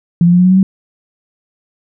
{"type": "tone with pitch steps", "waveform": "sine", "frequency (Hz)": [170.9, 174.19, 177.54, 180.96, 184.44, 187.99, 191.61], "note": ["F3", "F3", "F3", "F#3", "F#3", "F#3", "G3"], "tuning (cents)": [-37, -4, 29, -38, -5, 28, -39], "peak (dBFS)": -5, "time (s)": [0.21, 0.63], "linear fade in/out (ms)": 2, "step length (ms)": 60, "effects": []}